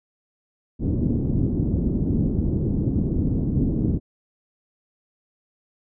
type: low-pass noise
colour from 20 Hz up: white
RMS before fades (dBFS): -22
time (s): 0.79-4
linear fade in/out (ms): 50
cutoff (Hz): 280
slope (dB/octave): 24
effects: none